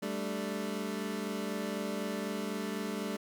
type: chord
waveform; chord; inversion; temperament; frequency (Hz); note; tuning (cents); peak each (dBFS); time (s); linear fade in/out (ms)
25% pulse; G suspended second; none; equal; 196 / 220 / 293.7; G3 / A3 / D4; 0 / 0 / 0; -34 / -34 / -37; 0.02-3.17; 10
effects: none